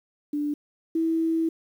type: tone pair in turn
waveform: sine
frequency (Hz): 293.7 / 326.1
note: D4 / E4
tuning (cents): 0 / -19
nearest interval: major second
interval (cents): 181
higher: second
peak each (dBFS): -24 / -21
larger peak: second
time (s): 0.33-0.54 / 0.95-1.49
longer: second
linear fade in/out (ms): 5
effects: 9-bit

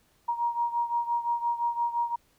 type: beating tone pair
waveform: sine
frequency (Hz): 943 / 948.8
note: A#5 / A#5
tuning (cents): +20 / +30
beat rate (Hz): 5.8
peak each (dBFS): -27 / -31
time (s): 0.28-2.16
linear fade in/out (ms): 10
effects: pink hiss -66 dBFS RMS until 2.38 s

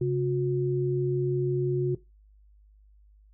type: tone pair together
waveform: sine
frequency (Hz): 135.3 / 361.2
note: C#3 / F#4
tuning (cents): -42 / -42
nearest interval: octave + perfect fourth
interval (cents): 1700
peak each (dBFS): -26 / -26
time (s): 0.01-1.95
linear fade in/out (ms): 5
effects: noise-tail reverb RT60 0.2 s tail -17 dB re dry + added 51 Hz sine -54 dBFS peak until 3.33 s

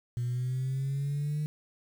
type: exponential sweep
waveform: sine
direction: up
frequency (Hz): 120 to 152.1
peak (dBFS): -27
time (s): 0.17-1.46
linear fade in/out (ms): 0
effects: tanh soft clip ceiling -25 dBFS + 9-bit

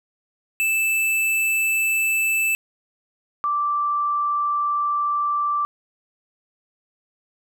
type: tone pair in turn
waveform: square / sine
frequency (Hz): 2637 / 1171.3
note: E7 / D6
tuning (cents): 0 / -5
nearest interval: octave + major second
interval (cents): 1405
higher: first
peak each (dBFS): -19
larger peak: neither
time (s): 0.6-2.55 / 3.44-5.65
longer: second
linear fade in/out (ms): 0
effects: none

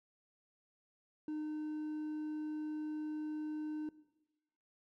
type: tone with hard clipping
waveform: triangle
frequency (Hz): 305.7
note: D#4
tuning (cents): -30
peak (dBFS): -38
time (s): 1.28-3.89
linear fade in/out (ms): 2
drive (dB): 5
effects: noise-tail reverb RT60 1.0 s tail -18 dB re dry

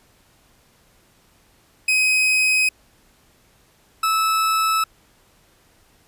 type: tone pair in turn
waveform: 40% pulse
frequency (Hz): 2522 / 1306.2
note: D#7 / E6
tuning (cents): +23 / -16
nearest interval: major seventh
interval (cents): 1139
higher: first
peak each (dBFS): -14 / -16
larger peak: first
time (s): 1.88-2.69 / 4.03-4.84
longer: neither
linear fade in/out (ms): 5
effects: pink hiss -57 dBFS RMS until 6.07 s + resampled to 32000 Hz

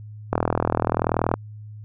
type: click train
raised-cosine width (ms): 1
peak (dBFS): -5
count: 42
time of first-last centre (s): 0.33-1.34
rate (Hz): 40.6
effects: added 106 Hz sine -36 dBFS peak until 1.84 s

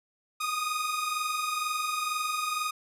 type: tone pair together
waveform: sawtooth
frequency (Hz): 1222.4 / 1244.5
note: D#6 / D#6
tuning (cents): -31 / 0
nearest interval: unison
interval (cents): 31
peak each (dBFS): -31 / -26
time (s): 0.4-2.71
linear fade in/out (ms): 10
effects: resampled to 32000 Hz

